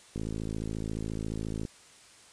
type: click train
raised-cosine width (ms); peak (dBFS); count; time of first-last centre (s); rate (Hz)
3; -22; 82; 0.16-1.652; 54.3
effects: white hiss -55 dBFS RMS until 2.32 s + resampled to 22050 Hz